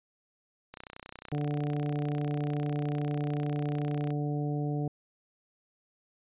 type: click train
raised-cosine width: 0.3 ms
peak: -27 dBFS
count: 106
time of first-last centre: 0.74-4.105 s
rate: 31.2 Hz
type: harmonic tone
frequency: 146.83 Hz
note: D3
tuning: in tune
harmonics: 1 / 2 / 3 / 4 / 5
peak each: -30 / -35 / -39 / -45 / -42 dBFS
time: 1.32-4.88 s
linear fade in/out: 2 ms
effects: resampled to 8000 Hz